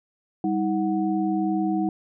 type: tone cluster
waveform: sine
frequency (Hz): 196.7 / 319 / 738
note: G3 / D#4 / F#5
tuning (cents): +6 / +43 / -5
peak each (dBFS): -26 / -23 / -30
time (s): 0.44-1.89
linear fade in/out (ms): 2
effects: none